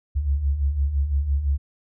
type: beating tone pair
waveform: sine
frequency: 66 / 71.9 Hz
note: C2 / D2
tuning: +16 / -36 cents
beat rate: 5.9 Hz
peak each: -27 / -20 dBFS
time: 0.15-1.58 s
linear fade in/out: 20 ms
effects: none